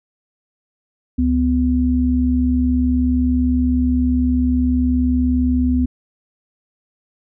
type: tone pair together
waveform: sine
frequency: 70.4 / 250.9 Hz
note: C#2 / B3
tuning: +27 / +28 cents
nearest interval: octave + minor seventh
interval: 2201 cents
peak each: -18 / -15 dBFS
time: 1.18-5.86 s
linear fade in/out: 10 ms
effects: none